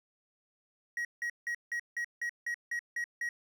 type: tone bursts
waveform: triangle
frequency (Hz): 1900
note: A#6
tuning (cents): +33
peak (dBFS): -30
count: 10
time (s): 0.97-3.29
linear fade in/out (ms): 2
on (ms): 79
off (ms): 170
effects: none